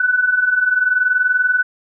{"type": "tone pair together", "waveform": "sine", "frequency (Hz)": [1476, 1496.6], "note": ["F#6", "F#6"], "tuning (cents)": [-5, 19], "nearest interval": "unison", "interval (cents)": 24, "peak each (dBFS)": [-19, -14], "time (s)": [0, 1.63], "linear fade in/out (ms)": 5, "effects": []}